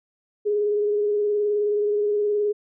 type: tone with vibrato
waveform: sine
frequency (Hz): 415.3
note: G#4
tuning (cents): 0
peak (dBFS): -19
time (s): 0.45-2.53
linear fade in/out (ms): 20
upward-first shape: sine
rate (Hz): 19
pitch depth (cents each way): 25
effects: none